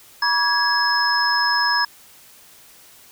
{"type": "tone cluster", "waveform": "sine", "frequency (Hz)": [966, 1145, 1660, 5170], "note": ["B5", "D6", "G#6", "E8"], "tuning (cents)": [-39, -44, -1, -34], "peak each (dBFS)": [-22, -26, -20, -21], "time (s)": [0.22, 1.85], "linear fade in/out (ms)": 5, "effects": ["white hiss -48 dBFS RMS until 3.11 s"]}